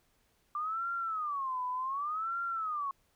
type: tone with vibrato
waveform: sine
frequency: 1174.7 Hz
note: D6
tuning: in tune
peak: -32 dBFS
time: 0.55-2.91 s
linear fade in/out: 2 ms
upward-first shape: sine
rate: 0.67 Hz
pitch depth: 280 cents each way
effects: pink hiss -72 dBFS RMS until 3.15 s

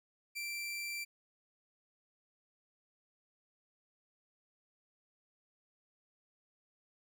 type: tone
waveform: sawtooth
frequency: 2349 Hz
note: D7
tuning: in tune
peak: -35 dBFS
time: 0.35-1.05 s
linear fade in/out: 20 ms
effects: none

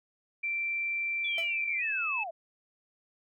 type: tone with pitch glide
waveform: sine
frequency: 2349 to 2606 Hz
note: D7 to E7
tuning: 0 to -20 cents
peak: -29 dBFS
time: 0.43-2.24 s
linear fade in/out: 10 ms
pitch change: +180 cents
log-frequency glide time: 1.78-1.84 s
type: linear sweep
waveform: sine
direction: down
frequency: 3462 to 622.3 Hz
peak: -35 dBFS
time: 1.24-2.31 s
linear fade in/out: 10 ms
type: tone with exponential decay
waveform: 45% pulse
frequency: 664 Hz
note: E5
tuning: 12 cents sharp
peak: -35 dBFS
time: 1.38-1.54 s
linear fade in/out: 1 ms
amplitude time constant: 34 ms
effects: none

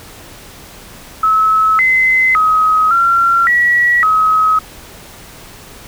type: tone with pitch steps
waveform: sine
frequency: 1294 / 2048 / 1267 / 1369 / 1930 / 1274 Hz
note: E6 / C7 / D#6 / F6 / B6 / D#6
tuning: -32 / -38 / +31 / -35 / -40 / +41 cents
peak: -8 dBFS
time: 1.23-4.59 s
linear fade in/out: 5 ms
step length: 560 ms
effects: pink hiss -36 dBFS RMS until 5.87 s

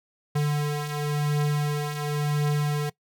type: beating tone pair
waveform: square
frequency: 146.83 / 147.77 Hz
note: D3 / D3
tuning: 0 / +11 cents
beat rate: 0.94 Hz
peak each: -31 / -25 dBFS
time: 0.35-2.9 s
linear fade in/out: 10 ms
effects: noise-tail reverb RT60 0.1 s tail -21 dB re dry

